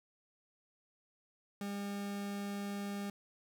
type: tone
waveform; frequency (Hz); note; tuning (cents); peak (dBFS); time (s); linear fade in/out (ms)
40% pulse; 201.4; G3; +47; -37; 1.61-3.1; 2
effects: none